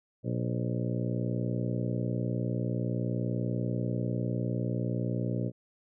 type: harmonic tone with a mistuned harmonic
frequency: 60 Hz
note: B1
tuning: 49 cents flat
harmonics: 2 / 3 / 4 / 5 / 6 / 7 / 8 / 9 / 10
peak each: -31 / -35 / -37 / -39 / -41 / -42 / -43 / -44 / -45 dBFS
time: 0.23-5.52 s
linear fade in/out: 50 ms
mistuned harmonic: 8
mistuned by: +69 cents
effects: none